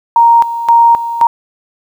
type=tone with tremolo; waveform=sine; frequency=932.3 Hz; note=A#5; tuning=in tune; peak=-3 dBFS; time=0.16-1.27 s; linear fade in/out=2 ms; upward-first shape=square; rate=1.9 Hz; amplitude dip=75%; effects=7-bit